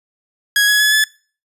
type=tone with pitch steps; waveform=sawtooth; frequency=1661.2 / 1682.4 / 1704 / 1725.8 Hz; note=G#6 / G#6 / G#6 / A6; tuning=0 / +22 / +44 / -34 cents; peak=-7 dBFS; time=0.56-1.04 s; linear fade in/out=2 ms; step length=120 ms; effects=noise-tail reverb RT60 0.4 s tail -22 dB re dry + resampled to 32000 Hz